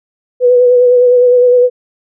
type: tone with vibrato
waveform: sine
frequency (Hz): 493.9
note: B4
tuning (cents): 0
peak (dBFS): -4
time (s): 0.4-1.7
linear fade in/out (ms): 50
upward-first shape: sine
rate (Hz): 9.8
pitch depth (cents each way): 26
effects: none